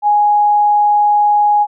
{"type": "tone", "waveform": "sine", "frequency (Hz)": 830.6, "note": "G#5", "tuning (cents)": 0, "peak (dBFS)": -8, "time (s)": [0.02, 1.67], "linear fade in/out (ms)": 50, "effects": []}